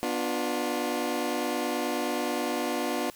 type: chord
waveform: 20% pulse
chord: B diminished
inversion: none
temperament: just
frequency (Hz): 246.9 / 296.3 / 355.6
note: B3 / D4 / F4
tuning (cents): 0 / +15 / +31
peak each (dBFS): -27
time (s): 0.03-3.1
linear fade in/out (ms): 0
effects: white hiss -52 dBFS RMS until 3.15 s